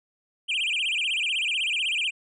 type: tone with vibrato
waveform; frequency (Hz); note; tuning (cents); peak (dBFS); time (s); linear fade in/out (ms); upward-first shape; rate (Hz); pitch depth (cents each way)
triangle; 2755; F7; -24; -22; 0.48-2.11; 20; sine; 16; 270
effects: resampled to 24000 Hz